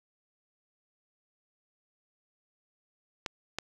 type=clicks; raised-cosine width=0.2 ms; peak=-15 dBFS; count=2; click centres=3.262 / 3.586 s; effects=7-bit